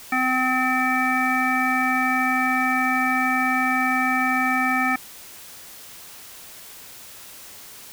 harmonic tone, 256.7 Hz, C4, 33 cents flat, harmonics 1 / 3 / 5 / 7 / 9, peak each -25 / -25 / -25 / -25 / -25 dBFS, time 0.12-4.96 s, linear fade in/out 5 ms, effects white hiss -42 dBFS RMS until 7.92 s

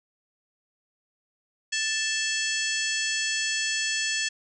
harmonic tone with a mistuned harmonic, 880 Hz, A5, in tune, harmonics 2 / 3 / 4 / 5 / 6 / 7 / 8 / 9, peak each -30 / -32 / -33 / -34 / -35 / -35 / -36 / -37 dBFS, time 1.72-4.29 s, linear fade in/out 10 ms, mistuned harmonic 4, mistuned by -110 cents, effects none

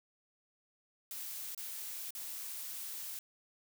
blue noise with dropouts, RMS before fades -43 dBFS, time 1.11-3.19 s, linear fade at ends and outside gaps 1 ms, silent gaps 1.548-1.577 / 2.106-2.15 s, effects none

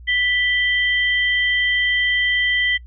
sine tone pair together, 1975.5 / 3136 Hz, B6 / G7, 0 / 0 cents, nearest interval minor sixth, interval 800 cents, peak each -17 / -22 dBFS, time 0.07-2.78 s, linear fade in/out 20 ms, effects noise-tail reverb RT60 0.1 s tail -25 dB re dry + added 60 Hz sine -37 dBFS peak until 2.86 s

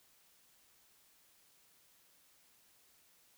silence, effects white hiss -68 dBFS RMS until 3.37 s

